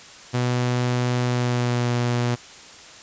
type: tone with pitch glide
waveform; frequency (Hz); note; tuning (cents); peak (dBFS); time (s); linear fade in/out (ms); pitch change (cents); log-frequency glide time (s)
sawtooth; 123.47 to 121.21; B2 to B2; 0 to -32; -16; 0.33-2.36; 20; -32; 1.25-1.9
effects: white hiss -43 dBFS RMS until 3.02 s + resampled to 16000 Hz